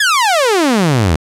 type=exponential sweep; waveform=sawtooth; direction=down; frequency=1760 to 73.42 Hz; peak=-6 dBFS; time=0-1.16 s; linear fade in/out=5 ms; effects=low-pass 10000 Hz 12 dB/octave